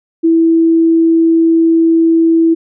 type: tone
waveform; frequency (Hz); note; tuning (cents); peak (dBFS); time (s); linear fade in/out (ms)
sine; 328.7; E4; -5; -6; 0.23-2.55; 20
effects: none